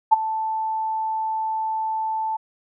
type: tone with ADSR envelope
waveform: sine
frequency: 880 Hz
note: A5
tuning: in tune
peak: -7 dBFS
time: 0.11-2.37 s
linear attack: 20 ms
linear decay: 19 ms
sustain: -15 dB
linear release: 11 ms
effects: none